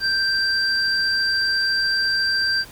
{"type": "tone pair together", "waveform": "sine", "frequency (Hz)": [1568, 4718], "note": ["G6", "D8"], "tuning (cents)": [0, 7], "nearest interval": "octave + perfect fifth", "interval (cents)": 1907, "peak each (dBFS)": -20, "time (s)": [0, 2.65], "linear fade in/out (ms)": 50, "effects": ["tanh soft clip ceiling -11 dBFS", "pink hiss -43 dBFS RMS until 2.71 s"]}